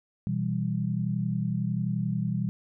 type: chord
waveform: sine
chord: E minor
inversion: second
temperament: equal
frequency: 123.47 / 164.81 / 196 Hz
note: B2 / E3 / G3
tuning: 0 / 0 / 0 cents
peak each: -30 dBFS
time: 0.27-2.49 s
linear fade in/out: 0 ms
effects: none